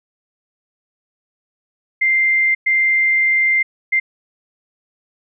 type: tone bursts at uneven times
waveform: sine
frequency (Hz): 2093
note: C7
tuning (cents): 0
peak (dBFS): -12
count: 3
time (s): 2.01-2.55 / 2.66-3.63 / 3.92-4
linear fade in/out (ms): 10
effects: none